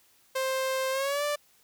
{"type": "tone with pitch glide", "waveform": "sawtooth", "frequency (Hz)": [526, 587], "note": ["C5", "D5"], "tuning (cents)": [9, -1], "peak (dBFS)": -23, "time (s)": [0.35, 1.36], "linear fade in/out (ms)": 10, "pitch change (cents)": 190, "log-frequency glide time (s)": [0.91, 1.24], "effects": ["white hiss -63 dBFS RMS until 1.63 s"]}